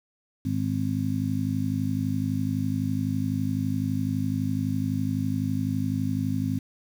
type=harmonic tone; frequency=51.91 Hz; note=G#1; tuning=in tune; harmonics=2 / 3 / 4 / 5; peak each=-29 / -31 / -31 / -28 dBFS; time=0.45-6.59 s; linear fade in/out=5 ms; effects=8-bit